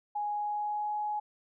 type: tone with pitch glide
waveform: sine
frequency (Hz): 830.6 to 839.8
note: G#5 to G#5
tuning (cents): 0 to +19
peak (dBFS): -30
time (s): 0.15-1.2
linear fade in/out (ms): 10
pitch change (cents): +19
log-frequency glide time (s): 0.32-0.94
effects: none